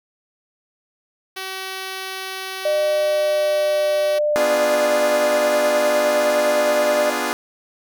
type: tone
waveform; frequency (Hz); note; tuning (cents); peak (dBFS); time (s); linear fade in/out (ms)
5% pulse; 380; F#4; +46; -16; 1.36-4.19; 10
type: tone with pitch glide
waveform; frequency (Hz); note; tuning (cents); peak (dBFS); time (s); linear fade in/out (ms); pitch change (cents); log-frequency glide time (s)
sine; 604 to 597.1; D5 to D5; +48 to +29; -16; 2.65-7.1; 5; -19; 2.9-3.99
type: chord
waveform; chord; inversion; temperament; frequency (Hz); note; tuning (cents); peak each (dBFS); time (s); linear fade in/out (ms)
10% pulse; B diminished seventh; none; equal; 246.9 / 293.7 / 349.2 / 415.3; B3 / D4 / F4 / Ab4; 0 / 0 / 0 / 0; -18; 4.36-7.33; 0
effects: none